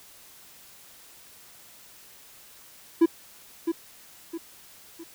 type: tone with echo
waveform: triangle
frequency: 332.6 Hz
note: E4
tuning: 16 cents sharp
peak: -12 dBFS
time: 3.01-3.06 s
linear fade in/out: 10 ms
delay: 660 ms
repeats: 3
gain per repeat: -8 dB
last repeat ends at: 5.04 s
effects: white hiss -51 dBFS RMS until 5.14 s